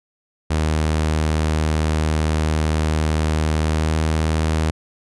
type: tone with pitch glide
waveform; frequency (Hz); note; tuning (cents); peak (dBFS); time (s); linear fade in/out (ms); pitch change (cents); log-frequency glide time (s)
sawtooth; 77.78 to 78.82; D#2 to D#2; 0 to +23; -13; 0.5-4.71; 10; +23; 3.62-3.97
effects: resampled to 24000 Hz